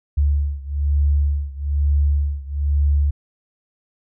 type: beating tone pair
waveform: sine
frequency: 71.6 / 72.7 Hz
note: D2 / D2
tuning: -43 / -17 cents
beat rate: 1.1 Hz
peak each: -18 / -20 dBFS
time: 0.17-3.11 s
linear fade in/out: 10 ms
effects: none